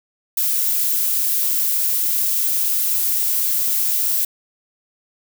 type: noise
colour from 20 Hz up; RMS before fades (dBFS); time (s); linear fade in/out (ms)
violet; -19; 0.37-4.25; 5
effects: none